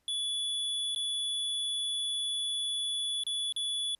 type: tone with dropouts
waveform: square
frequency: 3427 Hz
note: A7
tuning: 46 cents flat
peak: -31 dBFS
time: 0.08-3.95 s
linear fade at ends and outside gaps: 1 ms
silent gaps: 0.949-0.96 / 3.236-3.266 / 3.524-3.563 s
effects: pink hiss -75 dBFS RMS until 3.99 s + resampled to 32000 Hz